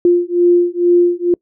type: beating tone pair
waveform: sine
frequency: 349.2 / 351.4 Hz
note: F4 / F4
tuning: 0 / +11 cents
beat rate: 2.2 Hz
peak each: -12 dBFS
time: 0.05-1.34 s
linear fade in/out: 2 ms
effects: noise-tail reverb RT60 0.1 s tail -26 dB re dry